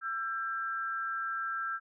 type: tone pair together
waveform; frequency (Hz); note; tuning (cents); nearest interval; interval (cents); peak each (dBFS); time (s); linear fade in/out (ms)
sine; 1340 / 1593.5; E6 / G6; +28 / +28; minor third; 300; -34 / -36; 0.01-1.8; 50
effects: none